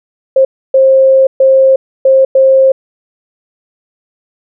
sine tone bursts at uneven times, 532 Hz, C5, 29 cents sharp, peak -3 dBFS, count 5, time 0.36-0.45 / 0.74-1.27 / 1.4-1.76 / 2.05-2.25 / 2.35-2.72 s, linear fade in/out 5 ms, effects none

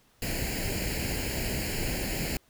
pink noise with comb filter, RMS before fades -31 dBFS, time 0.22-2.37 s, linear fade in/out 2 ms, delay 0.42 ms, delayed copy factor +0.8, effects pink hiss -64 dBFS RMS until 2.49 s

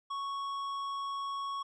triangle tone with tanh clipping, 1108.7 Hz, C#6, in tune, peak -36 dBFS, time 0.1-1.63 s, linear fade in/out 10 ms, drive 14 dB, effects none

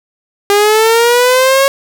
sawtooth linear sweep, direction up, 402.2 to 552 Hz, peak -3 dBFS, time 0.5-1.68 s, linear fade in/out 0 ms, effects none

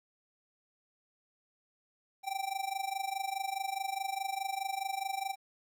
square tone with amplitude modulation, 780 Hz, G5, 9 cents flat, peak -31 dBFS, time 2.23-5.36 s, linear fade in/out 50 ms, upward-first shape sine, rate 24.8 Hz, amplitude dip 85%, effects 12-bit

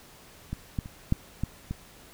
clicks, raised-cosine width 5 ms, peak -19 / -16 / -28 / -10 / -15 / -19 dBFS, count 6, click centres 0.53 / 0.788 / 0.859 / 1.124 / 1.436 / 1.71 s, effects pink hiss -52 dBFS RMS until 2.13 s

